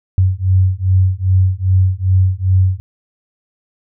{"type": "beating tone pair", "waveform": "sine", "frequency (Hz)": [92.4, 94.9], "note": ["F#2", "F#2"], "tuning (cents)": [-2, 44], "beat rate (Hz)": 2.5, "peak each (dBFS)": -13, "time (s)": [0.18, 2.8], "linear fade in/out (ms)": 0, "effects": []}